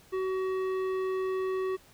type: tone with tanh clipping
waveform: sine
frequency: 376.7 Hz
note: F#4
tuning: 31 cents sharp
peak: -30 dBFS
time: 0.12-1.77 s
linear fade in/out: 20 ms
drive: 13 dB
effects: pink hiss -58 dBFS RMS until 1.93 s